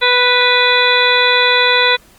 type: harmonic tone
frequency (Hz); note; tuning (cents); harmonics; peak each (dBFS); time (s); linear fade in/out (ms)
493.9; B4; 0; 1 / 2 / 3 / 4 / 5 / 7 / 8; -17 / -17 / -17 / -17 / -17 / -17 / -17; 0.01-1.97; 20
effects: pink hiss -47 dBFS RMS until 2.18 s + Opus 32 kbps